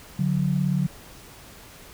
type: tone pair together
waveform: sine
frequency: 144.8 / 182.44 Hz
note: D3 / F#3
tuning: -24 / -24 cents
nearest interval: major third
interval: 400 cents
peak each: -23 dBFS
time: 0.19-0.87 s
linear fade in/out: 5 ms
effects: pink hiss -46 dBFS RMS until 1.93 s